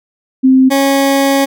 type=tone pair in turn; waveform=sine / 20% pulse; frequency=261.6 / 274.9 Hz; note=C4 / C#4; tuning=0 / -14 cents; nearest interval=minor second; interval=86 cents; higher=second; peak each=-4 dBFS; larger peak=neither; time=0.43-0.7 / 0.7-1.46 s; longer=second; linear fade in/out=20 ms; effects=none